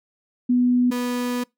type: tone pair in turn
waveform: sine / 35% pulse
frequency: 246.9 / 245.7 Hz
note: B3 / B3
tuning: 0 / -9 cents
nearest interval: unison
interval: 9 cents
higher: first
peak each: -15 / -21 dBFS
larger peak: first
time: 0.49-0.91 / 0.91-1.44 s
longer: second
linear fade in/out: 10 ms
effects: noise-tail reverb RT60 0.2 s tail -25 dB re dry